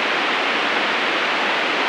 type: band-pass noise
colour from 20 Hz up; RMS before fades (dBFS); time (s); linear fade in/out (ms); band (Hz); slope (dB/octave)
white; -20; 0-1.88; 0; 240 to 2900; 24
effects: none